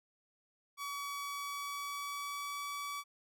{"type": "tone with pitch glide", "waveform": "sawtooth", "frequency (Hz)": [1136, 1144.6], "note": ["C#6", "D6"], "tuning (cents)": [42, -45], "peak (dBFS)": -35, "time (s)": [0.77, 3.04], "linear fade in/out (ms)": 50, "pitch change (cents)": 13, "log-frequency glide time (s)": [1.14, 2.65], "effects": []}